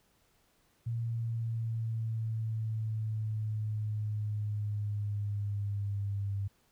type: exponential sweep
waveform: sine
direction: down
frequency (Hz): 116.3 to 99.1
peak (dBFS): -31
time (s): 0.86-6.48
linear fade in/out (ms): 10
effects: pink hiss -70 dBFS RMS until 6.71 s

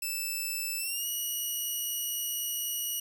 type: tone with pitch glide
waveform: 5% pulse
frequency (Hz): 2637 to 2909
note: E7 to F#7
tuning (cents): 0 to -30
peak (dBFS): -23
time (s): 0.02-3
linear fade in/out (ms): 5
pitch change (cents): +170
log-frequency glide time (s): 0.78-1.07
effects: 9-bit

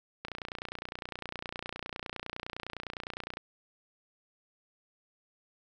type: click train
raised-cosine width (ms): 0.3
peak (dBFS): -21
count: 94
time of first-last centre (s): 0.25-3.371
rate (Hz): 29.8
effects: none

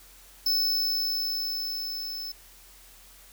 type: tone with level ramp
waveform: square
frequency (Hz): 5260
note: E8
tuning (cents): -5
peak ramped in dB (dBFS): -22 to -34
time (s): 0.46-2.32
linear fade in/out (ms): 5
effects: added 43 Hz sine -56 dBFS peak until 3.32 s + white hiss -53 dBFS RMS until 3.32 s

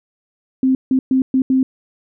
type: tone bursts at uneven times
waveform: sine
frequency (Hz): 261.6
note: C4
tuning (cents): 0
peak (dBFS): -11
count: 5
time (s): 0.63-0.75 / 0.91-0.99 / 1.11-1.22 / 1.34-1.42 / 1.5-1.63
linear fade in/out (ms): 2
effects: none

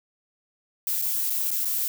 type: noise with dropouts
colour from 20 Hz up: violet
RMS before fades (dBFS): -26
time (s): 0.87-1.88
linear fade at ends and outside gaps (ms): 1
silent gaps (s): 1.016-1.022 / 1.299-1.303 / 1.506-1.513 / 1.648-1.654
effects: none

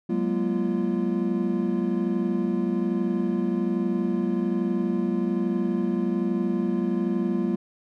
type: tone cluster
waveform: triangle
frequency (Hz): 185.9 / 207.1 / 238.9 / 343.5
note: F#3 / G#3 / A#3 / F4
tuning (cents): +8 / -5 / +43 / -29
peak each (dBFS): -26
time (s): 0.09-7.56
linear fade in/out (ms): 10
effects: none

